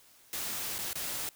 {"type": "noise with dropouts", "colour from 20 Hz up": "white", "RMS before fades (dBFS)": -36, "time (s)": [0.33, 1.29], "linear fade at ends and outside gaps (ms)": 1, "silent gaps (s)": [[0.783, 0.787], [0.931, 0.955]], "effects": ["white hiss -60 dBFS RMS until 1.35 s"]}